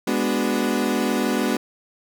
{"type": "chord", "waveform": "35% pulse", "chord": "G# half-diminished seventh", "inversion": "none", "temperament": "equal", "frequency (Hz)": [207.7, 246.9, 293.7, 370], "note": ["G#3", "B3", "D4", "F#4"], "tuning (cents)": [0, 0, 0, 0], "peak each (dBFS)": [-24, -22, -25, -25], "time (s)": [0.07, 1.57], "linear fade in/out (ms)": 5, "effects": []}